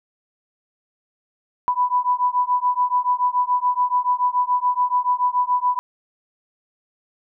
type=beating tone pair; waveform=sine; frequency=987.8 / 994.8 Hz; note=B5 / B5; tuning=0 / +12 cents; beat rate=7 Hz; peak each=-20 dBFS; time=1.68-5.79 s; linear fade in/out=0 ms; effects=none